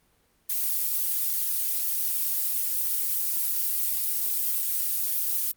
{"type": "noise", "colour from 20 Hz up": "violet", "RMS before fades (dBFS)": -26, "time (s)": [0.49, 5.52], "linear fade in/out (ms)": 10, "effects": ["pink hiss -66 dBFS RMS until 5.56 s", "Opus 24 kbps"]}